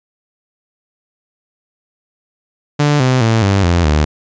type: tone with pitch steps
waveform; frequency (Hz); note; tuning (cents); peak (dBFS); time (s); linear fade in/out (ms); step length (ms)
sawtooth; 146.83 / 128.56 / 112.57 / 98.56 / 86.3 / 75.57; D3 / C3 / A2 / G2 / F2 / D#2; 0 / -30 / +40 / +10 / -20 / -50; -6; 2.79-4.05; 10; 210
effects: resampled to 16000 Hz